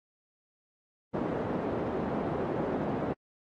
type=band-pass noise; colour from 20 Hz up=pink; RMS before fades=-32 dBFS; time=1.13-3.14 s; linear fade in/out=20 ms; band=190 to 660 Hz; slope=12 dB/octave; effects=AAC 32 kbps